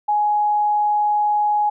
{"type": "tone", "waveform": "sine", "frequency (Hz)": 836, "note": "G#5", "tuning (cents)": 11, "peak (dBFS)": -15, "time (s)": [0.08, 1.7], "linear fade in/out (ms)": 10, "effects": []}